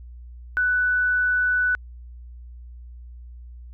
sine tone, 1489 Hz, F#6, 11 cents sharp, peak -18 dBFS, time 0.57-1.75 s, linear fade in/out 0 ms, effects added 60 Hz sine -38 dBFS peak until 3.73 s

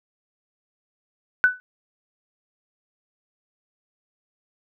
sine tone with exponential decay, 1495 Hz, F#6, 17 cents sharp, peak -9 dBFS, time 1.44-1.6 s, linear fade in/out 0 ms, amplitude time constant 34 ms, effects none

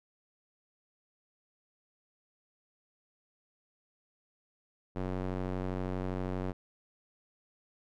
square tone with band-pass filter, 46.25 Hz, F#1, in tune, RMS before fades -35 dBFS, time 4.95-6.53 s, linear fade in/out 20 ms, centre 390 Hz, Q 0.56, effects none

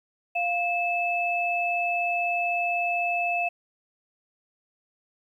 sine tone pair together, 698.5 / 2616 Hz, F5 / E7, 0 / -14 cents, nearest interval octave + major seventh, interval 2286 cents, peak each -26 dBFS, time 0.35-3.49 s, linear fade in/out 10 ms, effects 10-bit

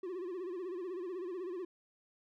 triangle tone with vibrato, 362.1 Hz, F#4, 37 cents flat, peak -36 dBFS, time 0.03-1.65 s, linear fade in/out 5 ms, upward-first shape sine, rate 16 Hz, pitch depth 110 cents each way, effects none

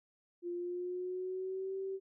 sine tone with pitch glide, 349.3 to 385.3 Hz, F4 to G4, 0 to -30 cents, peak -36 dBFS, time 0.42-2 s, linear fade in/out 50 ms, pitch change +170 cents, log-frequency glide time 0.53-1.76 s, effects none

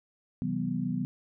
sine chord, C major seventh, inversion none, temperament equal with one note detuned, 130.81 / 164.81 / 191.63 / 246.9 Hz, C3 / E3 / G3 / B3, 0 / 0 / -39 / 0 cents, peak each -37 / -34 / -33 / -32 dBFS, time 0.42-1.05 s, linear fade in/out 0 ms, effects none

